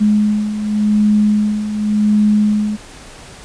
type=beating tone pair; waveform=sine; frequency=209.8 / 210.69 Hz; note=G#3 / G#3; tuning=+18 / +25 cents; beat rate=0.89 Hz; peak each=-18 / -12 dBFS; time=0-2.77 s; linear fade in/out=20 ms; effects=pink hiss -37 dBFS RMS until 3.44 s + resampled to 22050 Hz